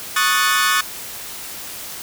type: chord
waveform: sawtooth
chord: D# half-diminished seventh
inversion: third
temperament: equal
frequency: 1108.7 / 1244.5 / 1480 / 1760 Hz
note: C#6 / D#6 / F#6 / A6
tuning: 0 / 0 / 0 / 0 cents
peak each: -17 dBFS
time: 0.16-0.81 s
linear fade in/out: 5 ms
effects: white hiss -32 dBFS RMS until 2.02 s